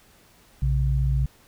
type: tone pair together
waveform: sine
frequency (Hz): 59.41 / 134.6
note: A#1 / C3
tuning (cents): +34 / +49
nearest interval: octave + major second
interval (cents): 1415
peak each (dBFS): -21 / -23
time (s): 0.62-1.26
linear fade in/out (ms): 5
effects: pink hiss -56 dBFS RMS until 1.47 s

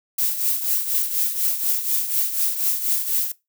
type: noise with tremolo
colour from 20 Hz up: violet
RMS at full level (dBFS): -19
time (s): 0.18-3.32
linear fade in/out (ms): 5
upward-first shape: triangle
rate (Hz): 4.1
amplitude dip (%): 70
effects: noise-tail reverb RT60 0.2 s tail -19 dB re dry

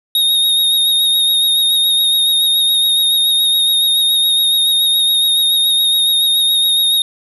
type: tone with vibrato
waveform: square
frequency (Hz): 3729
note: A#7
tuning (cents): 0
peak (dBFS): -11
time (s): 0.15-7.02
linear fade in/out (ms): 2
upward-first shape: sine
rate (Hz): 7.1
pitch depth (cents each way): 26
effects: none

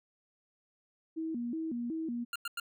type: tone with vibrato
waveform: sine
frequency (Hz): 277.1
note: C#4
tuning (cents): -1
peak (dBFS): -33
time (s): 1.16-2.25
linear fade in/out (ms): 20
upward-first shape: square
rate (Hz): 2.7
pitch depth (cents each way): 260
type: tone bursts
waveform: 25% pulse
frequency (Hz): 1396.9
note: F6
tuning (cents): 0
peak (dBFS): -31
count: 3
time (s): 2.33-2.599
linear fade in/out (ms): 2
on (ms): 27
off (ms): 94
effects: none

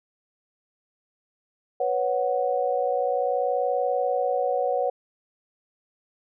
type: chord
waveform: sine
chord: B suspended second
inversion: none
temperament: equal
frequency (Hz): 493.9 / 554.4 / 740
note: B4 / C#5 / F#5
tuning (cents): 0 / 0 / 0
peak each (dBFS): -26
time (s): 1.8-4.9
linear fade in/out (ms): 5
effects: none

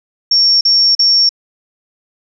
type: tone bursts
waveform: sine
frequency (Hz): 5490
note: F8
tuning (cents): -31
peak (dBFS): -7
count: 3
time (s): 0.31-1.292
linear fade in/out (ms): 5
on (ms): 300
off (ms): 41
effects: none

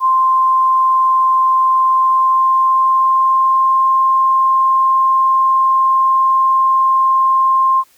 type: tone with pitch glide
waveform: sine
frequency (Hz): 1046.5 to 1056.8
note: C6 to C6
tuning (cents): 0 to +17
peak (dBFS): -9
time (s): 0-7.84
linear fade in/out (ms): 50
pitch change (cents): +17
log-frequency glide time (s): 1.82-3.83
effects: white hiss -52 dBFS RMS until 7.97 s

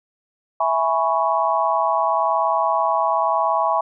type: chord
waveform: sine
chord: C# minor seventh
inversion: first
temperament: equal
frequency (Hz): 659.3 / 830.6 / 987.8 / 1108.7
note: E5 / G#5 / B5 / C#6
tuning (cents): 0 / 0 / 0 / 0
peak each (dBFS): -22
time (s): 0.6-3.81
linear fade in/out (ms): 5
effects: none

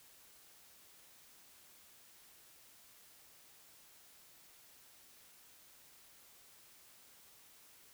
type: silence
effects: white hiss -62 dBFS RMS until 7.93 s

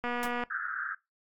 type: click train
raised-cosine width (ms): 0.5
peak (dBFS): -19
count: 97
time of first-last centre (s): 0.04-0.437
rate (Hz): 242
type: noise with exponential decay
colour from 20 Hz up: white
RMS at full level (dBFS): -36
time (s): 0.23-0.32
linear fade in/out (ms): 0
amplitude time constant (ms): 19
type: band-pass noise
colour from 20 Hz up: pink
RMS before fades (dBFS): -35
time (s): 0.5-0.95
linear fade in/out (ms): 10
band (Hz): 1300 to 1700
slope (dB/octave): 96
effects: noise-tail reverb RT60 0.2 s tail -20 dB re dry + AAC 64 kbps

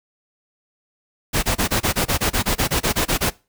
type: noise bursts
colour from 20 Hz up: pink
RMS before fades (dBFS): -19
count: 16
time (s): 1.33-3.305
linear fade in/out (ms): 20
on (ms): 100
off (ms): 25
effects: noise-tail reverb RT60 0.3 s tail -22 dB re dry

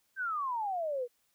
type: exponential sweep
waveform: sine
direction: down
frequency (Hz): 1596 to 470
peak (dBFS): -31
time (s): 0.16-1.08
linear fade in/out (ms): 50
effects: white hiss -74 dBFS RMS until 1.34 s

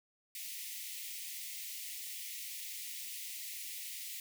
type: high-pass noise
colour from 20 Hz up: white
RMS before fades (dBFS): -44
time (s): 0.35-4.2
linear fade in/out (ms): 2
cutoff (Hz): 1900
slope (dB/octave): 96
effects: none

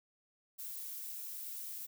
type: noise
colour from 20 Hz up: violet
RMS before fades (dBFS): -44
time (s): 0.58-1.87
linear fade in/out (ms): 20
effects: none

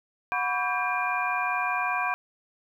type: tone cluster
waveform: sine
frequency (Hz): 729 / 991 / 1136 / 1589 / 2406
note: F#5 / B5 / C#6 / G6 / D7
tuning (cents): -26 / +6 / +42 / +23 / +41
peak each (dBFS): -31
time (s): 0.32-2.14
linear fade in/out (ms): 0
effects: 10-bit

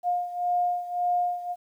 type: beating tone pair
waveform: sine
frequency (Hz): 710 / 711.8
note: F5 / F5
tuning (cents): +28 / +33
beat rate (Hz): 1.8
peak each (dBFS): -25 / -29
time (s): 0.03-1.56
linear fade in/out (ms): 50
effects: 10-bit

